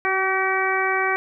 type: harmonic tone with a mistuned harmonic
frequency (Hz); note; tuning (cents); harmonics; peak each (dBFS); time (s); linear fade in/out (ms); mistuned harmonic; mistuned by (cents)
382; G4; -45; 1 / 2 / 3 / 4 / 5 / 6; -26 / -26 / -26 / -26 / -26 / -26; 0.05-1.16; 0; 1; -15
effects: none